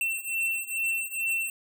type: beating tone pair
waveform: square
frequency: 2695 / 2697.3 Hz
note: E7 / E7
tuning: +38 / +39 cents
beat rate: 2.3 Hz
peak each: -32 / -30 dBFS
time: 0.01-1.5 s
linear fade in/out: 2 ms
effects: none